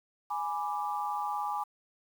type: chord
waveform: sine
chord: G# diminished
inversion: none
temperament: equal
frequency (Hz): 830.6 / 987.8 / 1174.7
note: G#5 / B5 / D6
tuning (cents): 0 / 0 / 0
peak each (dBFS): -33 / -37 / -36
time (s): 0.3-1.64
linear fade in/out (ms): 10
effects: 9-bit